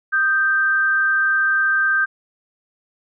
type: tone pair together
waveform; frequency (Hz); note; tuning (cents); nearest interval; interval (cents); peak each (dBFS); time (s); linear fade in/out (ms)
sine; 1244.5 / 1568; D#6 / G6; 0 / 0; major third; 400; -24 / -15; 0.12-2.06; 20
effects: none